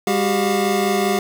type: tone cluster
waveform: square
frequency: 201 / 377.2 / 402.2 / 713 Hz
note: G3 / F#4 / G4 / F5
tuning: +44 / +33 / +44 / +36 cents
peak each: -23 dBFS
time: 0.07-1.19 s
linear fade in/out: 2 ms
effects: 7-bit